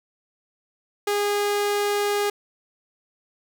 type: tone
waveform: sawtooth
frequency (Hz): 410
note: G#4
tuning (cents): -22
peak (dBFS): -17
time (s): 1.07-2.3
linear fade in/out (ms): 5
effects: none